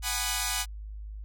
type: chord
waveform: 5% pulse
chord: G# minor seventh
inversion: third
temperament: equal with one note detuned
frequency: 740 / 830.6 / 987.8 / 1221 Hz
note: F#5 / G#5 / B5 / D#6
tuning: 0 / 0 / 0 / -33 cents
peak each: -22 dBFS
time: 0.02-0.66 s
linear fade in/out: 50 ms
effects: added 52 Hz sine -37 dBFS peak until 1.24 s